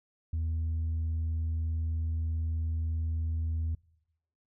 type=tone; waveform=sine; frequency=80.8 Hz; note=E2; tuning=34 cents flat; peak=-26 dBFS; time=0.33-3.75 s; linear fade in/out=5 ms; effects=noise-tail reverb RT60 0.9 s tail -26 dB re dry + tanh soft clip ceiling -27 dBFS